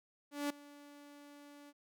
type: tone with ADSR envelope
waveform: sawtooth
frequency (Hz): 288.8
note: D4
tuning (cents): -29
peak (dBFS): -29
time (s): 0.31-1.73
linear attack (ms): 190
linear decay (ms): 6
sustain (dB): -21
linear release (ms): 41
effects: none